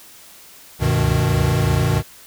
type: tone cluster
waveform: square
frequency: 69.5 / 72.7 / 97 / 124.1 / 154.6 Hz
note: C#2 / D2 / G2 / B2 / D#3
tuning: +5 / -17 / -18 / +9 / -11 cents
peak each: -26 / -29 / -22 / -20 / -21 dBFS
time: 0.79-2.03 s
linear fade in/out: 50 ms
effects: white hiss -44 dBFS RMS until 2.26 s